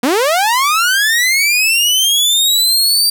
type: linear sweep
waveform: sawtooth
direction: up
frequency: 227.9 to 4699 Hz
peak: -7 dBFS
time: 0.03-3.1 s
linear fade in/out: 5 ms
effects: none